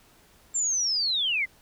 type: linear sweep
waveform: sine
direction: down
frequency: 7450 to 1975.5 Hz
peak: -23 dBFS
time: 0.54-1.46 s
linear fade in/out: 20 ms
effects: pink hiss -58 dBFS RMS until 1.61 s